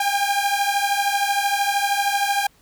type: beating tone pair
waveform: sawtooth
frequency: 797 / 810 Hz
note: G5 / G#5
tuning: +28 / -43 cents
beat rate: 13 Hz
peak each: -18 dBFS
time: 0-2.47 s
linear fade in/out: 5 ms
effects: pink hiss -57 dBFS RMS until 2.61 s